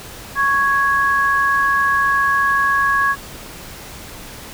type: tone pair together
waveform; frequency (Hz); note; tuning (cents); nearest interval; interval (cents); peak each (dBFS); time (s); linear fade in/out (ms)
sine; 1108.7 / 1661.2; C#6 / G#6; 0 / 0; perfect fifth; 700; -16; 0.35-3.16; 50
effects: pink hiss -35 dBFS RMS until 4.53 s